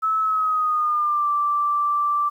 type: tone with pitch glide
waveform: sine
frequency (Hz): 1300 to 1171.6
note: E6 to D6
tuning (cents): -24 to -5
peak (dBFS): -18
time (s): 0.02-2.3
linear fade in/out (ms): 20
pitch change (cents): -181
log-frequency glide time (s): 0.2-1.29
effects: 9-bit